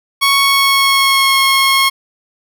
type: tone with pitch glide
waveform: 15% pulse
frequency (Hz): 1108.7 to 1084.6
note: C#6 to C#6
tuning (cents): 0 to -38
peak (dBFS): -3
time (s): 0.21-1.9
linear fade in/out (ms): 20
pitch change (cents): -38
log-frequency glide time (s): 0.4-1.38
effects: none